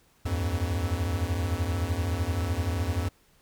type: tone cluster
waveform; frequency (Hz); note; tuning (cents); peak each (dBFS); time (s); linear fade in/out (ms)
square; 77.2 / 87.4 / 100.6; D#2 / F2 / G2; -13 / +2 / +45; -33 / -29 / -33; 0.25-3.09; 10
effects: pink hiss -63 dBFS RMS until 3.41 s